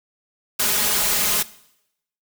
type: noise with comb filter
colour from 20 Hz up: white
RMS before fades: -20 dBFS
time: 0.59-1.43 s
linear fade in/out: 10 ms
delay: 4.8 ms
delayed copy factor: +0.8
effects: noise-tail reverb RT60 0.8 s tail -19 dB re dry